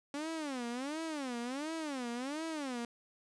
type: tone with vibrato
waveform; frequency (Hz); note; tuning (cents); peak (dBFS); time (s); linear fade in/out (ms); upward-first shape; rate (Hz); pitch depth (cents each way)
sawtooth; 277.3; C#4; +1; -33; 0.14-2.85; 2; sine; 1.4; 280
effects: resampled to 22050 Hz + 10-bit